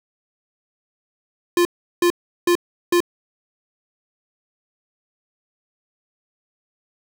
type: tone bursts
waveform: square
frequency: 349.2 Hz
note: F4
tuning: in tune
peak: -14 dBFS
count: 4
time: 1.57-3.004 s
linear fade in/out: 2 ms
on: 81 ms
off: 370 ms
effects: 8-bit